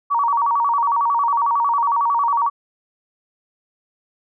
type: tone with vibrato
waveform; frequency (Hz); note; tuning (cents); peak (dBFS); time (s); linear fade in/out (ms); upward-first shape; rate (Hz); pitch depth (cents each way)
sine; 1030; C6; -28; -15; 0.1-2.5; 20; square; 11; 170
effects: none